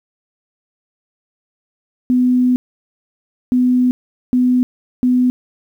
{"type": "tone bursts at uneven times", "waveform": "sine", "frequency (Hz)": 250.3, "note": "B3", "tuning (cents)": 23, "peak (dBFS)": -10, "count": 4, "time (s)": [[2.1, 2.56], [3.52, 3.91], [4.33, 4.63], [5.03, 5.3]], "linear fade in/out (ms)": 0, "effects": ["8-bit"]}